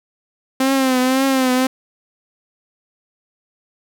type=tone with vibrato; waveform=sawtooth; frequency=261.6 Hz; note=C4; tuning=in tune; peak=-10 dBFS; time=0.6-1.67 s; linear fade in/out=5 ms; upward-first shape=triangle; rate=1.9 Hz; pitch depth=69 cents each way; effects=none